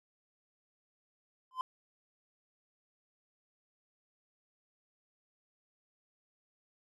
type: tone with exponential growth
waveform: triangle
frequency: 1028 Hz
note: C6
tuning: 31 cents flat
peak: -26 dBFS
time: 1.51-1.61 s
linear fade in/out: 1 ms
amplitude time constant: 21 ms
effects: none